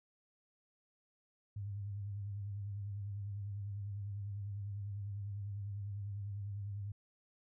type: tone with vibrato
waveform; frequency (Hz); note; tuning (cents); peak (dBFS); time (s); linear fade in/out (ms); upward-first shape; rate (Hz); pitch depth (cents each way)
sine; 101; G#2; -48; -39; 1.56-6.92; 5; sine; 10; 55
effects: none